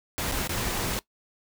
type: noise with dropouts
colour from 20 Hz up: pink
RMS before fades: -29 dBFS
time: 0.18-0.99 s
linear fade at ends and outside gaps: 0 ms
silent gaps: 0.315-0.321 / 0.474-0.494 s
effects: noise-tail reverb RT60 0.1 s tail -19 dB re dry